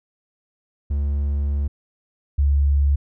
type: tone pair in turn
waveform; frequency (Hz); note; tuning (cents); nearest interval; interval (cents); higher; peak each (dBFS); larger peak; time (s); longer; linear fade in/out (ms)
triangle / sine; 71.3 / 70.77; C#2 / C#2; +49 / +36; unison; 13; first; -17 / -14; second; 0.9-1.68 / 2.38-2.96; first; 10
effects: none